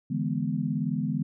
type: chord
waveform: sine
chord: E dominant seventh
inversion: third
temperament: equal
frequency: 146.83 / 164.81 / 207.7 / 246.9 Hz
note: D3 / E3 / G#3 / B3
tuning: 0 / 0 / 0 / 0 cents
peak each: -31 dBFS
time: 0.1-1.23 s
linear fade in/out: 10 ms
effects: none